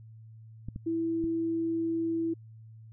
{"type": "clicks", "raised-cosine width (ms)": 5, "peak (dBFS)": -25, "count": 3, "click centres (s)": [0.686, 0.761, 1.241]}
{"type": "tone", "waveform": "sine", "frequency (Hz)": 329.6, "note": "E4", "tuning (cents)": 0, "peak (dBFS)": -27, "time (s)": [0.86, 2.34], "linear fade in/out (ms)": 10}
{"effects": ["added 111 Hz sine -47 dBFS peak until 2.92 s"]}